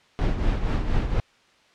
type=noise with tremolo; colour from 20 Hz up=brown; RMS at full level=-20 dBFS; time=0.19-1.2 s; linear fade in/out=0 ms; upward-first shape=triangle; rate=4.2 Hz; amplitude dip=65%; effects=white hiss -58 dBFS RMS until 1.74 s + low-pass 4000 Hz 12 dB/octave